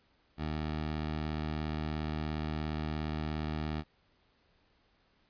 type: tone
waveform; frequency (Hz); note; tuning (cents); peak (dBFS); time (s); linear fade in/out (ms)
15% pulse; 77.1; D#2; -15; -27; 0.37-3.84; 50
effects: pink hiss -70 dBFS RMS until 5.29 s + resampled to 11025 Hz